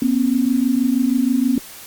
sine tone pair together, 241.8 / 268.1 Hz, B3 / C4, -36 / +42 cents, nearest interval major second, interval 178 cents, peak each -17 / -17 dBFS, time 0.02-1.58 s, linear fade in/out 2 ms, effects white hiss -38 dBFS RMS until 1.86 s + Opus 48 kbps

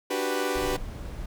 sawtooth chord, G major seventh, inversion second, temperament equal, 293.7 / 370 / 392 / 493.9 Hz, D4 / F#4 / G4 / B4, 0 / 0 / 0 / 0 cents, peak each -29 / -28 / -28 / -26 dBFS, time 0.1-0.77 s, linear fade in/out 10 ms
brown noise, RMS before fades -35 dBFS, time 0.55-1.26 s, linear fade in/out 5 ms
effects none

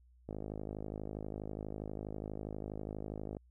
click train, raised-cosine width 2 ms, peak -28 dBFS, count 162, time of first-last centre 0.29-3.368 s, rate 52.3 Hz, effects added 61 Hz sine -61 dBFS peak until 3.5 s

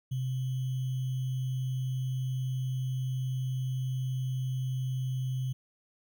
sine tone with sample-and-hold, 129.4 Hz, C3, 19 cents flat, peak -29 dBFS, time 0.11-5.53 s, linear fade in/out 10 ms, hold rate 3150 Hz, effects none

